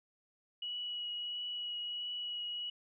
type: tone with vibrato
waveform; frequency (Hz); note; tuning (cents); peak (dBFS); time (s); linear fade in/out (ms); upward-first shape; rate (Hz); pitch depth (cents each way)
sine; 2922; F#7; -22; -37; 0.62-2.7; 5; triangle; 1.5; 13
effects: none